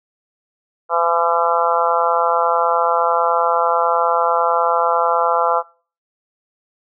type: harmonic tone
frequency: 169.2 Hz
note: E3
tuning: 45 cents sharp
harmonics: 3 / 4 / 5 / 6 / 7 / 8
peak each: -21 / -21 / -21 / -21 / -21 / -21 dBFS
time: 0.89-5.63 s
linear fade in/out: 50 ms
effects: noise-tail reverb RT60 0.4 s tail -22 dB re dry